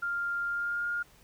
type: tone with pitch glide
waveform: sine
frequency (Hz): 1398 to 1416.7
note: F6 to F6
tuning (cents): +1 to +24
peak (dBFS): -29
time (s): 0.02-1.03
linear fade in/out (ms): 10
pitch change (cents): +23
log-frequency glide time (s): 0.48-0.88
effects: added 50 Hz sine -64 dBFS peak until 1.23 s + pink hiss -60 dBFS RMS until 1.23 s